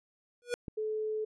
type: tone with exponential growth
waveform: square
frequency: 484.4 Hz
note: B4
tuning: 34 cents flat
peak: -27 dBFS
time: 0.42-0.54 s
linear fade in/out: 0 ms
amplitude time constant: 24 ms
type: click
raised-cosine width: 3 ms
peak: -26 dBFS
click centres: 0.682 s
type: tone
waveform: sine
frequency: 432 Hz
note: A4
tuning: 32 cents flat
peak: -31 dBFS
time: 0.77-1.25 s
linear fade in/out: 10 ms
effects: resampled to 24000 Hz